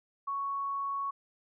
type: tone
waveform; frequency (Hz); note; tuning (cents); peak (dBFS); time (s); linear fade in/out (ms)
sine; 1111; C#6; +4; -31; 0.27-1.11; 10
effects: none